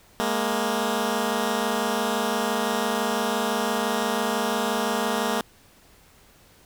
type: tone pair together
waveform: 10% pulse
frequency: 208 / 233.9 Hz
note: G#3 / A#3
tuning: +3 / +6 cents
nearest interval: major second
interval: 203 cents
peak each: -18 / -17 dBFS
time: 0.2-5.41 s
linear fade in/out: 0 ms
effects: pink hiss -55 dBFS RMS until 6.65 s